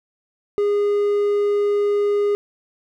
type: tone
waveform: triangle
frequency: 410 Hz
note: G#4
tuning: 22 cents flat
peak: -14 dBFS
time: 0.58-2.35 s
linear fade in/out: 0 ms
effects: none